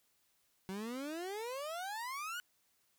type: exponential sweep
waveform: 30% pulse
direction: up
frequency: 185 to 1494 Hz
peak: -37 dBFS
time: 0.69-2.4 s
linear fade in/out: 0 ms
effects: white hiss -75 dBFS RMS until 2.98 s